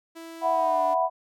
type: tone with pitch glide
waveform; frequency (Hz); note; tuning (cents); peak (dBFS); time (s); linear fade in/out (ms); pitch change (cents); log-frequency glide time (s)
sawtooth; 329.6 to 295.3; E4 to D4; 0 to +10; -35; 0.15-0.95; 20; -190; 0.51-0.83
type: chord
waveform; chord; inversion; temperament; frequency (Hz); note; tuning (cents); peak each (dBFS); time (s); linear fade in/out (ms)
sine; E suspended second; none; equal; 659.3 / 740 / 987.8; E5 / F#5 / B5; 0 / 0 / 0; -25; 0.41-1.1; 50
effects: none